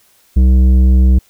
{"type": "tone with tanh clipping", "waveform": "sine", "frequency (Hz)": 63.9, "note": "C2", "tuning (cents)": -40, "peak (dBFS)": -7, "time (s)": [0.36, 1.19], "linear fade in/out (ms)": 10, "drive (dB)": 10, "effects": ["white hiss -52 dBFS RMS until 1.29 s"]}